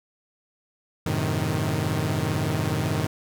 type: chord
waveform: sawtooth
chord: F# diminished seventh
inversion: none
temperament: equal with one note detuned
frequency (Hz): 92.5 / 108.61 / 130.81 / 155.56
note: F#2 / A2 / C3 / Eb3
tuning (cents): 0 / -22 / 0 / 0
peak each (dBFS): -26 / -25 / -26 / -23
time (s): 1.06-3.07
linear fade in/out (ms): 5
effects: none